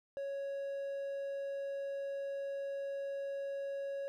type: tone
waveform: triangle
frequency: 554.4 Hz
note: C#5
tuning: in tune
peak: -35 dBFS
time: 0.17-4.08 s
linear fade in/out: 0 ms
effects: none